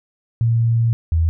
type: tone pair in turn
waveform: sine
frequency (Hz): 115.6 / 81.74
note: A#2 / E2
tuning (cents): -14 / -14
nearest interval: tritone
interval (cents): 600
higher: first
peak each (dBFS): -13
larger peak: neither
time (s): 0.41-0.93 / 1.12-1.29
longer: first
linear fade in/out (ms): 0
effects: none